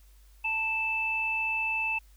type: tone pair together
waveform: sine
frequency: 888.4 / 2637 Hz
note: A5 / E7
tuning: +16 / 0 cents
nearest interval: octave + perfect fifth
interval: 1884 cents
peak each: -35 / -27 dBFS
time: 0.44-1.99 s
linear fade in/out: 10 ms
effects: added 50 Hz sine -53 dBFS peak until 2.16 s + white hiss -65 dBFS RMS until 2.16 s

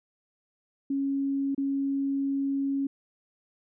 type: tone with dropouts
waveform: sine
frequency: 275.6 Hz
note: C#4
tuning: 10 cents flat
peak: -25 dBFS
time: 0.9-2.87 s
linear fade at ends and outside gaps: 5 ms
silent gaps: 1.548-1.578 s
effects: none

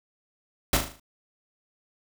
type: noise with echo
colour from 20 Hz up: pink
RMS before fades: -21 dBFS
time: 0.73-0.77 s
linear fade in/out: 2 ms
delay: 38 ms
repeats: 6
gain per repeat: -6 dB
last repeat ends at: 0.998 s
effects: none

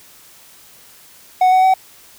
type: tone with pitch steps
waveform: triangle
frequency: 740 / 748.2 / 756.4 Hz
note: F#5 / F#5 / F#5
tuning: 0 / +19 / +38 cents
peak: -7 dBFS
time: 1.41-1.74 s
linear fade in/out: 5 ms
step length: 110 ms
effects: white hiss -45 dBFS RMS until 2.18 s

